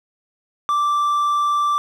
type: tone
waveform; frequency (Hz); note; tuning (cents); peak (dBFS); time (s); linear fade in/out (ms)
triangle; 1172; D6; -4; -14; 0.69-1.78; 0
effects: none